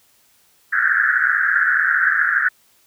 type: band-pass noise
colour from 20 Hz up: pink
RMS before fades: -17 dBFS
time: 0.72-2.49 s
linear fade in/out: 10 ms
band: 1400 to 1800 Hz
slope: 96 dB/octave
effects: white hiss -57 dBFS RMS until 2.86 s